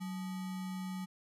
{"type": "tone with sample-and-hold", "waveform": "sine", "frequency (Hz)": 186.4, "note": "F#3", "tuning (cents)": 13, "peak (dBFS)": -37, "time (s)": [0, 1.06], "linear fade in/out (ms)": 20, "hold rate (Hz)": 1050, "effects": ["resampled to 32000 Hz"]}